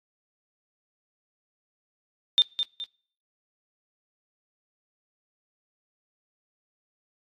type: tone with echo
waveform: sine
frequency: 3600 Hz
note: A7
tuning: 39 cents sharp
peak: -15 dBFS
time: 2.38-2.42 s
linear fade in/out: 0 ms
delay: 210 ms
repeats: 2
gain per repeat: -8 dB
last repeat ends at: 2.84 s
effects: noise-tail reverb RT60 0.6 s tail -26 dB re dry + AAC 48 kbps